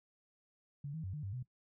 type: tone with pitch steps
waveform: sine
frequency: 142.7 / 159.7 / 94.3 / 149.8 / 98.2 / 126.3 Hz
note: D3 / D#3 / F#2 / D3 / G2 / B2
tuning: -49 / +45 / +33 / +35 / +4 / +39 cents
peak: -39 dBFS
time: 0.84-1.428 s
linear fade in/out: 5 ms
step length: 98 ms
effects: noise-tail reverb RT60 0.1 s tail -18 dB re dry